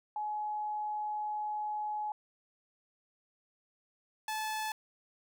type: tone pair in turn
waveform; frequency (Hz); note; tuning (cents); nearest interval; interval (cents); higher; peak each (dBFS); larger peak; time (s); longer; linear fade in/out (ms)
sine / sawtooth; 845 / 866.8; G#5 / A5; +30 / -26; unison; 44; second; -33 / -30; second; 0.16-2.12 / 4.28-4.72; first; 2
effects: none